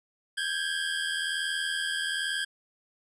25% pulse tone pair together, 1580.1 / 1661.2 Hz, G6 / G#6, +13 / 0 cents, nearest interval minor second, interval 87 cents, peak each -27 / -28 dBFS, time 0.37-2.45 s, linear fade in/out 10 ms, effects resampled to 22050 Hz

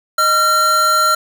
square tone pair together, 619 / 1368.9 Hz, D#5 / F6, -9 / -35 cents, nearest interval octave + major second, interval 1374 cents, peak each -23 / -12 dBFS, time 0.18-1.15 s, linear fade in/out 5 ms, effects none

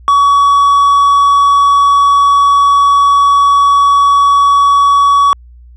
triangle tone, 1130 Hz, C#6, 33 cents sharp, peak -3 dBFS, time 0.08-5.33 s, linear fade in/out 0 ms, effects added 60 Hz sine -34 dBFS peak until 5.76 s + resampled to 24000 Hz

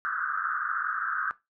pink band-pass noise, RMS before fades -30 dBFS, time 0.05-1.31 s, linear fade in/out 0 ms, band 1200 to 1600 Hz, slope 96 dB/octave, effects noise-tail reverb RT60 0.2 s tail -17 dB re dry

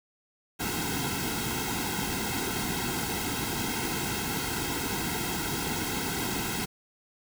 pink noise with comb filter, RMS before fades -31 dBFS, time 0.59-6.66 s, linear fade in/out 20 ms, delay 1.7 ms, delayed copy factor -0.95, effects none

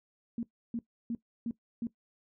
sine tone bursts, 233.1 Hz, A#3, in tune, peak -31 dBFS, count 5, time 0.38-1.87 s, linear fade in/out 2 ms, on 50 ms, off 310 ms, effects noise-tail reverb RT60 0.1 s tail -18 dB re dry

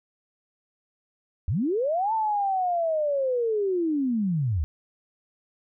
sine linear two-way sweep, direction up then down, 67.2 to 899 to 67.2 Hz, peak -22 dBFS, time 1.48-4.64 s, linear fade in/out 0 ms, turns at 2.13 s, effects none

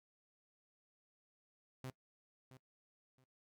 sawtooth tone with echo, 130 Hz, C3, 11 cents flat, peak -40 dBFS, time 1.84-1.9 s, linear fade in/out 2 ms, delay 670 ms, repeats 2, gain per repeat -13 dB, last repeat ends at 3.24 s, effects noise-tail reverb RT60 0.1 s tail -20 dB re dry

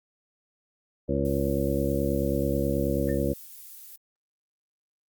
harmonic tone, 69.3 Hz, C#2, in tune, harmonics 1 / 2 / 3 / 4 / 5 / 7 / 8, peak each -31 / -31 / -31 / -31 / -31 / -31 / -31 dBFS, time 1.08-3.34 s, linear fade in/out 20 ms
violet noise, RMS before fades -45 dBFS, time 1.25-3.96 s, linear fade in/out 2 ms
sine tone with exponential decay, 1800 Hz, A6, 39 cents sharp, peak -37 dBFS, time 3.09-3.24 s, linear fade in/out 0 ms, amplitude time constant 31 ms
effects Opus 32 kbps

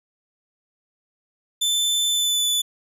sawtooth tone with pitch glide, 3530 to 3481 Hz, A7 to A7, +5 to -19 cents, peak -16 dBFS, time 1.61-2.62 s, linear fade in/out 10 ms, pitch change -24 cents, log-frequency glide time 2.09-2.48 s, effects resampled to 32000 Hz

